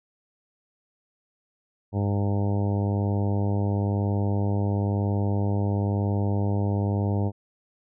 harmonic tone, 101 Hz, G#2, 48 cents flat, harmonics 1 / 2 / 3 / 4 / 5 / 6 / 7 / 8 / 9, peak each -23 / -29 / -33 / -35 / -37 / -39 / -40 / -41 / -42 dBFS, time 1.92-7.32 s, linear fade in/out 50 ms, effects none

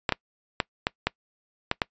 clicks, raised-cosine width 0.3 ms, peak -6 dBFS, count 7, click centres 0.092 / 0.123 / 0.602 / 0.869 / 1.07 / 1.714 / 1.818 s, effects noise-tail reverb RT60 0.1 s tail -24 dB re dry + resampled to 16000 Hz

